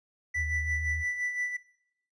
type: tone with tremolo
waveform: triangle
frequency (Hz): 1975.5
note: B6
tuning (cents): 0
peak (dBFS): -26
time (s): 0.34-1.57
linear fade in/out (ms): 10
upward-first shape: sine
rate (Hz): 5.8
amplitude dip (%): 60
type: tone with vibrato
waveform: sine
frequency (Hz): 77.78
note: D#2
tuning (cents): 0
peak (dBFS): -31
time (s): 0.35-1.05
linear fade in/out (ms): 50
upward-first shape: sine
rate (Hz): 6.8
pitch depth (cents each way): 38
effects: noise-tail reverb RT60 0.8 s tail -20 dB re dry + resampled to 22050 Hz